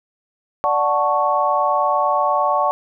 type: chord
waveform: sine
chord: D major seventh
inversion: none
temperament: equal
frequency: 587.3 / 740 / 880 / 1108.7 Hz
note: D5 / F#5 / A5 / C#6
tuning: 0 / 0 / 0 / 0 cents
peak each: -21 / -21 / -21 / -19 dBFS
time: 0.64-2.71 s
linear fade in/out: 0 ms
effects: none